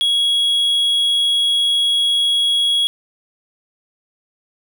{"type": "tone", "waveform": "triangle", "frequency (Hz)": 3326, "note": "G#7", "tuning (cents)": 2, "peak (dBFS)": -12, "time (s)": [0.01, 2.87], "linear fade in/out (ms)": 0, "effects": []}